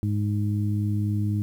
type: harmonic tone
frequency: 103.8 Hz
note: G#2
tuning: in tune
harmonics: 1 / 2 / 3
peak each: -23 / -29 / -33 dBFS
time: 0.03-1.42 s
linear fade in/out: 0 ms
effects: 9-bit